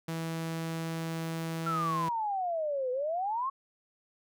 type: tone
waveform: sawtooth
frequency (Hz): 163.6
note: E3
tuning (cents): -13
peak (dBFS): -29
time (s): 0.08-2.09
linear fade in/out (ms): 5
type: exponential two-way sweep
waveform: sine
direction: down then up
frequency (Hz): 1373 to 493.9 to 1110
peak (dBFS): -29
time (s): 1.66-3.5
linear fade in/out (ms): 10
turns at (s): 2.91
effects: none